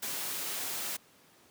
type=noise; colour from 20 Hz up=white; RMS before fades=-36 dBFS; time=0.02-0.97 s; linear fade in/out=10 ms; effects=pink hiss -61 dBFS RMS until 1.5 s + high-pass 150 Hz 12 dB/octave